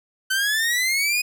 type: exponential sweep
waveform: sawtooth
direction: up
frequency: 1521 to 2506 Hz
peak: -16 dBFS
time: 0.3-1.22 s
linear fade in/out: 10 ms
effects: none